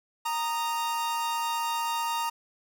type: tone pair together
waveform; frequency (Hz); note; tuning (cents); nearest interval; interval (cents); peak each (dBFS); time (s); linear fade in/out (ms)
45% pulse; 928.1 / 1239; A#5 / D#6; -8 / -8; perfect fourth; 500; -28 / -35; 0.25-2.3; 10
effects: none